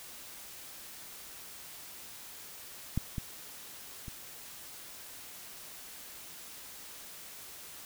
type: clicks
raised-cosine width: 5 ms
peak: -17 / -22 / -30 dBFS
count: 3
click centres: 2.976 / 3.182 / 4.082 s
effects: white hiss -48 dBFS RMS until 7.85 s